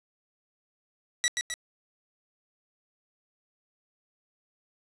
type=tone with echo; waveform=15% pulse; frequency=1945 Hz; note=B6; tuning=27 cents flat; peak=-16 dBFS; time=1.24-1.28 s; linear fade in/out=0 ms; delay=130 ms; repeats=2; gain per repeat=-5 dB; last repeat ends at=1.54 s; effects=resampled to 22050 Hz + 7-bit